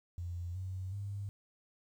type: tone with pitch steps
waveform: sine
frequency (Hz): 87.31 / 93.58 / 100.29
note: F2 / F#2 / G2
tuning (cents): 0 / +20 / +40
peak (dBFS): -37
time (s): 0.18-1.29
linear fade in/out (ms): 0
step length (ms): 370
effects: 11-bit